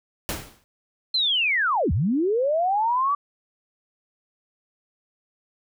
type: noise with exponential decay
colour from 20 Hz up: pink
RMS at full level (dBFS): -25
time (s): 0.29-0.64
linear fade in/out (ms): 0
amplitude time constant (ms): 74
type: linear two-way sweep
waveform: sine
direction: down then up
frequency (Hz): 4186 to 67.5 to 1169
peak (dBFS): -19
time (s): 1.14-3.15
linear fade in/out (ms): 5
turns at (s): 1.92
effects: none